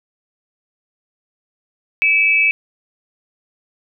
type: tone pair together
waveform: sine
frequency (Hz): 2311 / 2602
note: D7 / E7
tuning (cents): -28 / -23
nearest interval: major second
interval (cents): 205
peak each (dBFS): -14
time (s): 2.02-2.51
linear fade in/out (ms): 0
effects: none